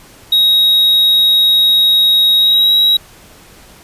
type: tone with pitch glide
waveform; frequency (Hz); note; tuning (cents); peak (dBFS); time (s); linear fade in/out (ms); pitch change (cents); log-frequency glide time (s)
triangle; 3790 to 3850; A#7 to B7; +28 to -45; -6; 0.32-2.97; 5; +27; 2.38-2.72
effects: pink hiss -41 dBFS RMS until 3.83 s + resampled to 32000 Hz